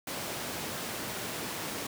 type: high-pass noise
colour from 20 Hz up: pink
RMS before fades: -37 dBFS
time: 0.07-1.87 s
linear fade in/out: 5 ms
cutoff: 150 Hz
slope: 12 dB/octave
effects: none